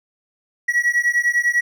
triangle beating tone pair, 1920 / 1930 Hz, B6 / B6, -49 / -40 cents, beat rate 10 Hz, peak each -17 dBFS, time 0.68-1.61 s, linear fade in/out 10 ms, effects none

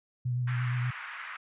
sine tone with vibrato, 123.47 Hz, B2, in tune, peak -27 dBFS, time 0.25-0.91 s, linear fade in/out 10 ms, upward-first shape sine, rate 8.5 Hz, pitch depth 26 cents each way
white band-pass noise, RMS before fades -41 dBFS, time 0.47-1.37 s, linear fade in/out 10 ms, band 1200 to 2000 Hz, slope 24 dB/octave
effects resampled to 8000 Hz

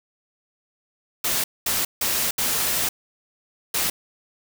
white noise bursts at uneven times, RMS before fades -23 dBFS, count 5, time 1.24-1.44 / 1.66-1.85 / 2.01-2.31 / 2.38-2.89 / 3.74-3.9 s, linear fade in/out 5 ms, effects none

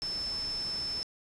sine tone in noise, 5274 Hz, E8, in tune, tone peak -32 dBFS, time 0.02-1.03 s, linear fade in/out 0 ms, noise pink, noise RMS -45 dBFS, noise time 0.02-1.03 s, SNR +10 dB, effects resampled to 24000 Hz

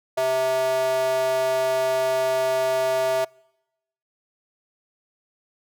square tone with high-pass filter, 130.6 Hz, C3, 3 cents flat, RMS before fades -22 dBFS, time 0.17-3.25 s, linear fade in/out 10 ms, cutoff 590 Hz, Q 7.7, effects noise-tail reverb RT60 0.9 s tail -26 dB re dry

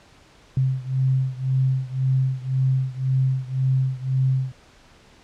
sine beating tone pair, 130.81 / 132.71 Hz, C3 / C3, 0 / +25 cents, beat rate 1.9 Hz, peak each -21 / -23 dBFS, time 0.57-4.52 s, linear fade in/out 2 ms, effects pink hiss -52 dBFS RMS until 5.23 s + low-pass 6000 Hz 12 dB/octave

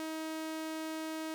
sawtooth tone, 317 Hz, D#4, 32 cents sharp, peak -33 dBFS, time 0-1.34 s, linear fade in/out 0 ms, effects none

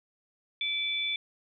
sine tone pair together, 2325 / 3480 Hz, D7 / A7, -18 / -20 cents, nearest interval perfect fifth, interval 698 cents, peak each -32 / -30 dBFS, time 0.61-1.16 s, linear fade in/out 2 ms, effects none

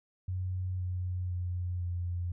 sine tone with pitch steps, 92.1 / 90.73 / 89.37 / 88.04 Hz, F#2 / F#2 / F2 / F2, -7 / -33 / +40 / +14 cents, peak -31 dBFS, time 0.28-2.32 s, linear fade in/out 5 ms, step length 510 ms, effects none

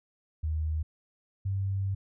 sine tone pair in turn, 78.1 / 97.41 Hz, D#2 / G2, +7 / -10 cents, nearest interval major third, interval 383 cents, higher second, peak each -27 dBFS, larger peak neither, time 0.43-0.83 / 1.45-1.95 s, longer second, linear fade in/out 10 ms, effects none

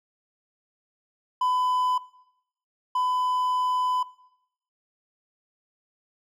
triangle tone pair in turn, 1004 / 1004 Hz, B5 / B5, +28 / +28 cents, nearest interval unison, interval 0 cents, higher neither, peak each -19 / -20 dBFS, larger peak first, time 1.41-1.98 / 2.95-4.03 s, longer second, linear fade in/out 5 ms, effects noise-tail reverb RT60 0.8 s tail -20 dB re dry

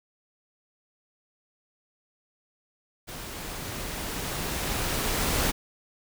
pink noise with level ramp, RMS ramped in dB -39 to -25 dBFS, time 3.07-5.52 s, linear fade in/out 20 ms, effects none

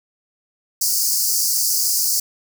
pink high-pass noise, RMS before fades -19 dBFS, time 0.81-2.2 s, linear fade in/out 5 ms, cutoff 4600 Hz, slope 96 dB/octave, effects none

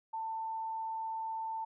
sine tone, 892 Hz, A5, 23 cents sharp, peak -35 dBFS, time 0.13-1.65 s, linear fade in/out 10 ms, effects none

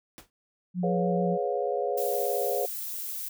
pink noise with exponential decay, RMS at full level -41 dBFS, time 0.18-0.3 s, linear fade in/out 0 ms, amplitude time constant 26 ms
sine tone with vibrato, 178.6 Hz, F3, 39 cents sharp, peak -26 dBFS, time 0.74-1.38 s, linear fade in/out 50 ms, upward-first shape square, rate 6.8 Hz, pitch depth 13 cents each way
sine chord, C# dominant seventh, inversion second, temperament equal with one note detuned, 415.3 / 493.9 / 554.4 / 711.5 Hz, G#4 / B4 / C#5 / E#5, 0 / 0 / 0 / +32 cents, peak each -31 / -31 / -31 / -32 dBFS, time 0.83-2.66 s, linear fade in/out 5 ms
violet noise, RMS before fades -35 dBFS, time 1.97-3.29 s, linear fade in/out 10 ms
effects none

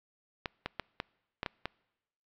clicks, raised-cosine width 0.3 ms, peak -17 dBFS, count 7, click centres 0.458 / 0.66 / 0.797 / 1.001 / 1.431 / 1.462 / 1.656 s, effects noise-tail reverb RT60 1.0 s tail -26 dB re dry + low-pass 5000 Hz 12 dB/octave

